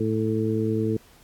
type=harmonic tone; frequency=110 Hz; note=A2; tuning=in tune; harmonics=1 / 2 / 3 / 4; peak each=-27 / -27 / -27 / -27 dBFS; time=0-0.97 s; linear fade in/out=5 ms; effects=pink hiss -55 dBFS RMS until 1.23 s + AAC 64 kbps